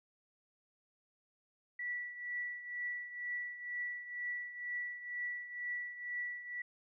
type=tone with tremolo; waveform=sine; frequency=1953 Hz; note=B6; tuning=20 cents flat; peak=-35 dBFS; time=1.79-6.62 s; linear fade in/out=5 ms; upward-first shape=triangle; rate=2.1 Hz; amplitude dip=75%; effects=none